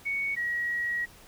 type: tone pair in turn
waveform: sine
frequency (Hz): 2226 / 1907.6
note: C#7 / A#6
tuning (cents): +7 / +39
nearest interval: minor third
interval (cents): 268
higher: first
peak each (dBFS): -27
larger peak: neither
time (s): 0.05-0.36 / 0.36-1.06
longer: second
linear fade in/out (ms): 20
effects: pink hiss -53 dBFS RMS until 1.27 s

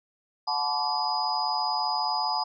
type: tone cluster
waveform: sine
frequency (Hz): 731 / 866 / 1011 / 1154 / 4958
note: F#5 / A5 / B5 / D6 / D#8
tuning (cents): -21 / -28 / +40 / -31 / -7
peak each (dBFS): -32 / -28 / -34 / -36 / -30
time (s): 0.47-2.44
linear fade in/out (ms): 10
effects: none

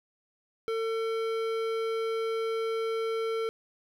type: tone with hard clipping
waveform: triangle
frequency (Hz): 450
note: A4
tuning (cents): +39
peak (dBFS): -30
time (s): 0.68-3.49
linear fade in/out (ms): 0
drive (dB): 18
effects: none

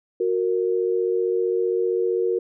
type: tone pair together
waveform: sine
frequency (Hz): 367.2 / 462.6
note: F#4 / A#4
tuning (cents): -13 / -13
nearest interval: major third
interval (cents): 400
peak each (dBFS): -22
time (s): 0.2-2.39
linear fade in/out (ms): 5
effects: none

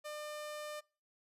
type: tone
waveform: sawtooth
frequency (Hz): 600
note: D5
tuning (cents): +37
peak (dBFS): -38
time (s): 0.04-0.81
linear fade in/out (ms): 20
effects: noise-tail reverb RT60 0.4 s tail -24 dB re dry + resampled to 32000 Hz

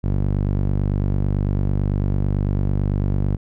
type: tone with band-pass filter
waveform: sawtooth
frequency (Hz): 49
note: G1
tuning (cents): 0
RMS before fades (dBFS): -20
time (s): 0.03-3.37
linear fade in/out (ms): 20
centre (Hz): 130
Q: 0.78
effects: none

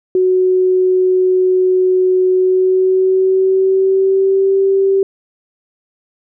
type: tone with pitch glide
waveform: sine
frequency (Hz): 370 to 388.8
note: F#4 to G4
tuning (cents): 0 to -14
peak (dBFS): -9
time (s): 0.15-5.03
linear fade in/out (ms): 2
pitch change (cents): +86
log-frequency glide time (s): 2.3-4.57
effects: none

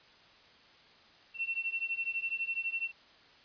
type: beating tone pair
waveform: sine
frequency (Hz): 2699 / 2711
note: E7 / E7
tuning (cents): +40 / +48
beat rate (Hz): 12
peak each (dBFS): -36 / -35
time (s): 1.34-2.92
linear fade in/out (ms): 50
effects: white hiss -59 dBFS RMS until 3.44 s + resampled to 11025 Hz

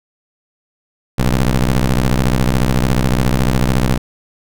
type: ring-modulated tone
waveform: 20% pulse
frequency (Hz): 63.4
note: B1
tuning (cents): +46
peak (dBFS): -4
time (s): 1.18-3.98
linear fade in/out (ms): 10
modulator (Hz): 70.4
effects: none

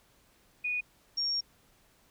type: tone pair in turn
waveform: sine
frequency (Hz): 2467 / 5549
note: D#7 / F8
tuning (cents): -15 / -12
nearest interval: octave + major second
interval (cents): 1403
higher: second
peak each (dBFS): -29 / -28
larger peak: second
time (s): 0.64-0.81 / 1.17-1.41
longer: second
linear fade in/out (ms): 10
effects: pink hiss -65 dBFS RMS until 2.1 s

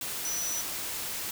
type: tone in noise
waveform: sine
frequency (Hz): 5920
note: F#8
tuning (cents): 0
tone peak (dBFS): -31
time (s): 0.25-0.61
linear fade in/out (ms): 2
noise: white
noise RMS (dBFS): -35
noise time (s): 0.01-1.31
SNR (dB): +1
effects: none

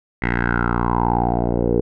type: tone with low-pass filter sweep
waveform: 10% pulse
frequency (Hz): 59.1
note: A#1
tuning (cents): +24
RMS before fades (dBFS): -19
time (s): 0.22-1.81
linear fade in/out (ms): 5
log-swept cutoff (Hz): 2000 to 450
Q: 6.5
effects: none

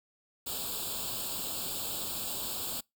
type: noise with comb filter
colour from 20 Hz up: white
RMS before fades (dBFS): -36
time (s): 0.46-2.81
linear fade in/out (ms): 10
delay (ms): 0.25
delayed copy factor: +1
effects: noise-tail reverb RT60 0.2 s tail -26 dB re dry

